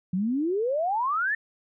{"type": "exponential sweep", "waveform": "sine", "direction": "up", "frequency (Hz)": [174.6, 1833], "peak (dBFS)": -23, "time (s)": [0.13, 1.35], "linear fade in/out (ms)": 5, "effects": []}